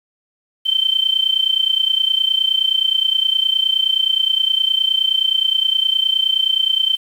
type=tone with amplitude modulation; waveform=sine; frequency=3100 Hz; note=G7; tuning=20 cents flat; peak=-10 dBFS; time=0.65-6.97 s; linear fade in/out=20 ms; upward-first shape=sine; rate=29.6 Hz; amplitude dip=85%; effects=7-bit